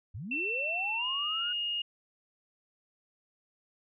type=linear sweep; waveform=sine; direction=up; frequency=77.3 to 1480 Hz; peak=-37 dBFS; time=0.14-1.53 s; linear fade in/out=10 ms
type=tone with pitch glide; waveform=sine; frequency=2690 to 2850 Hz; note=E7 to F7; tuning=+34 to +34 cents; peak=-30 dBFS; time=0.31-1.82 s; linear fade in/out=5 ms; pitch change=+100 cents; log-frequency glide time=0.97-1.05 s
effects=none